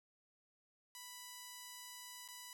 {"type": "tone with dropouts", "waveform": "5% pulse", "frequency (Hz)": 987.8, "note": "B5", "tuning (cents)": 0, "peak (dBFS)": -38, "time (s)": [0.95, 2.53], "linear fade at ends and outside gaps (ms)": 1, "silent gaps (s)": [2.278, 2.286], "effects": []}